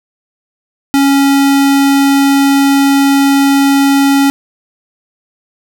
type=tone; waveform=square; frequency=277.2 Hz; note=C#4; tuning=in tune; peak=-7 dBFS; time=0.94-4.3 s; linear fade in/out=0 ms; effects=none